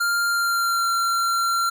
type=tone with pitch glide; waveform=square; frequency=1396.9 to 1369.7 Hz; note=F6 to F6; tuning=0 to -34 cents; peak=-20 dBFS; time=0-1.7 s; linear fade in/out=10 ms; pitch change=-34 cents; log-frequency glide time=0.25-0.89 s; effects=none